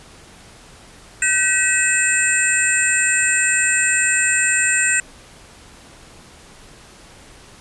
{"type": "tone cluster", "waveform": "sine", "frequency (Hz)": [1536, 1920, 2588, 7350, 8270], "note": ["G6", "B6", "E7", "A#8", "C9"], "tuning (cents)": [-36, -49, -32, -25, -21], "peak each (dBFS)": -21, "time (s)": [1.22, 5], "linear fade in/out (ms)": 2, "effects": ["pink hiss -44 dBFS RMS until 7.6 s", "resampled to 24000 Hz"]}